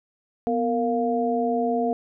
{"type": "tone cluster", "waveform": "sine", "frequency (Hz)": [245.3, 461.4, 700], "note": ["B3", "A#4", "F5"], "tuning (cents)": [-12, -18, 4], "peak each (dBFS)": -25, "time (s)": [0.47, 1.93], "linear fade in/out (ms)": 0, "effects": []}